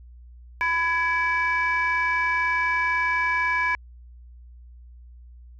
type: tone cluster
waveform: sine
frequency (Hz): 1000 / 1670 / 2302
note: B5 / G#6 / D7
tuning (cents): +21 / +9 / -35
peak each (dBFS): -24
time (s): 0.61-3.75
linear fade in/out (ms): 0
effects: tanh soft clip ceiling -14 dBFS + added 60 Hz sine -43 dBFS peak until 5.59 s